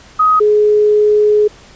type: tone pair in turn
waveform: sine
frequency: 1258 / 420.7 Hz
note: D#6 / G#4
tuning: +19 / +22 cents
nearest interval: octave + perfect fifth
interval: 1897 cents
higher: first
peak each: -7 dBFS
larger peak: neither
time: 0.19-0.4 / 0.4-1.48 s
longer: second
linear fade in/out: 10 ms
effects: pink hiss -41 dBFS RMS until 1.75 s + resampled to 16000 Hz